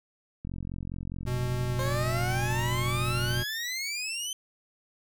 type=click train; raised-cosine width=5 ms; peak=-24 dBFS; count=134; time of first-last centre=0.45-3.419 s; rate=44.8 Hz
type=tone with pitch glide; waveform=square; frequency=123.47 to 120.51 Hz; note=B2 to B2; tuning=0 to -42 cents; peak=-29 dBFS; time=1.26-3.44 s; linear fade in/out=20 ms; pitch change=-42 cents; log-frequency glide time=1.66-1.91 s
type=exponential sweep; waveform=20% pulse; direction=up; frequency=523.3 to 3103 Hz; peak=-26 dBFS; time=1.79-4.33 s; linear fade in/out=2 ms
effects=none